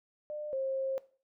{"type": "tone pair in turn", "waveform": "sine", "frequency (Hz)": [600, 533.8], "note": ["D5", "C5"], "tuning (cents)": [37, 35], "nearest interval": "major second", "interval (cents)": 202, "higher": "first", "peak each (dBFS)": [-36, -30], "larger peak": "second", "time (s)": [[0.3, 0.53], [0.53, 0.98]], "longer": "second", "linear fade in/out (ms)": 0, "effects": ["noise-tail reverb RT60 0.4 s tail -18 dB re dry"]}